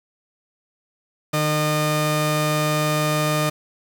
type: tone pair together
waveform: sawtooth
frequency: 152.2 / 608.8 Hz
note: D#3 / D#5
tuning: -38 / -38 cents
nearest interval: 2 octaves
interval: 2400 cents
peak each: -17 dBFS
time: 1.33-3.5 s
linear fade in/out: 10 ms
effects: 7-bit